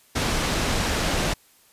pink low-pass noise, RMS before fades -24 dBFS, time 0.15-1.34 s, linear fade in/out 10 ms, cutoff 7300 Hz, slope 12 dB/octave, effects white hiss -57 dBFS RMS until 1.72 s + resampled to 32000 Hz

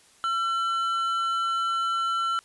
triangle tone pair together, 1352 / 3006 Hz, E6 / F#7, +43 / +27 cents, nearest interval octave + major second, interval 1384 cents, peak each -22 / -34 dBFS, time 0.24-2.39 s, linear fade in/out 0 ms, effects white hiss -57 dBFS RMS until 2.44 s + resampled to 24000 Hz

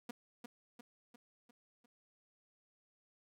sawtooth tone with echo, 239.9 Hz, A#3, 50 cents sharp, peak -37 dBFS, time 0.09-0.11 s, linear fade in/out 5 ms, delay 350 ms, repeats 5, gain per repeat -5 dB, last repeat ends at 1.86 s, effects none

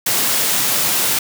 white high-pass noise, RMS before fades -17 dBFS, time 0.06-1.19 s, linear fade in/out 5 ms, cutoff 100 Hz, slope 96 dB/octave, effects none

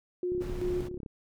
sine tone with tremolo, 359.3 Hz, F4, 49 cents sharp, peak -28 dBFS, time 0.23-0.98 s, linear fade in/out 2 ms, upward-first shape square, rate 2.6 Hz, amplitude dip 65%
click train, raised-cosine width 3 ms, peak -29 dBFS, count 26, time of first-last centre 0.32-1.062 s, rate 33.7 Hz
brown noise, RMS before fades -37 dBFS, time 0.4-0.89 s, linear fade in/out 20 ms
effects none

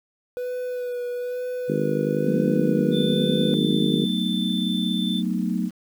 triangle tone with vibrato, 493.9 Hz, B4, in tune, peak -24 dBFS, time 0.37-3.54 s, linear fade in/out 0 ms, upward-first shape sine, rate 1.1 Hz, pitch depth 20 cents each way
harmonic tone, 51.3 Hz, G#1, 21 cents flat, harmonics 3 / 4 / 5 / 6 / 7 / 8 / 9, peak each -27 / -28 / -29 / -30 / -30 / -31 / -32 dBFS, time 1.68-4.06 s, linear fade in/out 20 ms
sine chord, B dominant seventh, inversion second, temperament just, 185.21 / 222.2 / 246.9 / 308.7 Hz, F#3 / A3 / B3 / D#4, +2 / +17 / 0 / -14 cents, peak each -25 / -26 / -29 / -31 dBFS, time 2.24-5.71 s, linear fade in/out 50 ms
triangle tone, 3539 Hz, A7, 9 cents sharp, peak -27 dBFS, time 2.91-5.23 s, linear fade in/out 50 ms
effects 8-bit

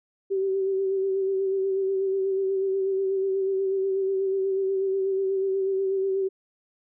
sine tone with vibrato, 385.8 Hz, G4, 28 cents flat, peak -22 dBFS, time 0.3-6.29 s, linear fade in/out 20 ms, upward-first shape sine, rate 8.2 Hz, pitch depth 29 cents each way, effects none

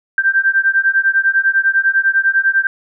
sine beating tone pair, 1568 / 1578 Hz, G6 / G6, 0 / +11 cents, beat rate 10 Hz, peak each -14 dBFS, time 0.18-2.67 s, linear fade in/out 2 ms, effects none

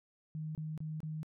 sine tone bursts, 155.7 Hz, D#3, 2 cents sharp, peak -37 dBFS, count 4, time 0.35-1.231 s, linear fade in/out 0 ms, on 200 ms, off 27 ms, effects none

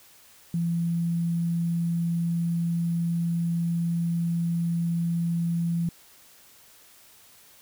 sine tone with sample-and-hold, 169.3 Hz, E3, 46 cents sharp, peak -23 dBFS, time 0.54-5.89 s, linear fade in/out 2 ms, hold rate 11025 Hz, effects white hiss -54 dBFS RMS until 7.61 s

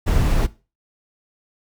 brown noise, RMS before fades -17 dBFS, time 0.06-0.47 s, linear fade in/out 20 ms, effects noise-tail reverb RT60 0.3 s tail -18 dB re dry

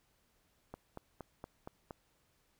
click train, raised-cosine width 1 ms, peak -30 dBFS, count 6, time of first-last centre 0.74-1.908 s, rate 4.28 Hz, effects pink hiss -74 dBFS RMS until 2.59 s

